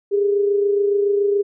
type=tone pair together; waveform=sine; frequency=403.7 / 430.8 Hz; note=G#4 / A4; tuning=-49 / -37 cents; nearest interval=minor second; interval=112 cents; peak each=-15 / -26 dBFS; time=0.11-1.43 s; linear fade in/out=20 ms; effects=none